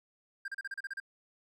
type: tone bursts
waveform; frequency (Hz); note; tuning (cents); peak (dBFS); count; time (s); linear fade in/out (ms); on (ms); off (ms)
triangle; 1594; G6; +28; -34; 9; 0.45-1.001; 5; 31; 34
effects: none